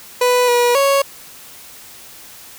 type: tone with pitch steps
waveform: 30% pulse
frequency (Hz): 494.6 / 483.6 / 554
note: B4 / B4 / C#5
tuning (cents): +3 / -36 / -1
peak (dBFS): -9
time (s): 0.21-1.02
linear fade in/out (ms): 5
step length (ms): 270
effects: white hiss -39 dBFS RMS until 2.58 s